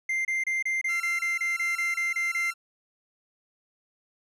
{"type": "tone bursts", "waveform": "triangle", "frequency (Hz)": 2093, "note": "C7", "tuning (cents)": 0, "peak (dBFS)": -23, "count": 13, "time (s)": [0.09, 2.506], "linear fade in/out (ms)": 5, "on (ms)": 160, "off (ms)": 28}
{"type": "tone with tremolo", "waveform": "sawtooth", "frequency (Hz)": 1360, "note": "F6", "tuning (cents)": -46, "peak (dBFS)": -32, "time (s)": [0.88, 2.54], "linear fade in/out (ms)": 20, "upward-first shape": "triangle", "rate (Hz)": 1.4, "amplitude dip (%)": 50}
{"effects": ["resampled to 32000 Hz"]}